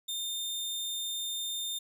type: tone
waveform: sawtooth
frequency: 3623 Hz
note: A7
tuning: 50 cents sharp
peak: -30 dBFS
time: 0.08-1.79 s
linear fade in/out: 10 ms
effects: none